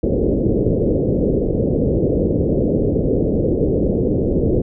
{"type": "low-pass noise", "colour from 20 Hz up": "white", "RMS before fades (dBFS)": -17, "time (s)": [0.03, 4.62], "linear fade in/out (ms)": 5, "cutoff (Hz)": 510, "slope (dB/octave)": 48, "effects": []}